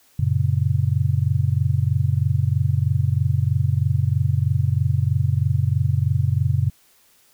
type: chord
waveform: sine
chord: F# major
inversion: none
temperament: just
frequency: 92.5 / 115.62 / 138.75 Hz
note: F#2 / A#2 / C#3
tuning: 0 / -14 / +2 cents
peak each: -21 dBFS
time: 0.19-6.7 s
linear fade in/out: 5 ms
effects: white hiss -57 dBFS RMS until 7.33 s